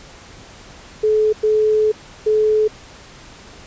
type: tone bursts at uneven times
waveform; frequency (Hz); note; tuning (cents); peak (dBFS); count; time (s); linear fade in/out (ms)
sine; 430; A4; -40; -12; 3; 1.03-1.33 / 1.43-1.92 / 2.26-2.68; 10
effects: pink hiss -41 dBFS RMS until 3.66 s + resampled to 16000 Hz